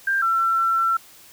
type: tone pair in turn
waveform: sine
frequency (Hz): 1588 / 1347.4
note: G6 / E6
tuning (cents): +22 / +38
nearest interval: minor third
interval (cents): 284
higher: first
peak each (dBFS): -18 / -17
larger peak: second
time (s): 0.07-0.22 / 0.22-0.97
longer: second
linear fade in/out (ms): 5
effects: white hiss -48 dBFS RMS until 1.32 s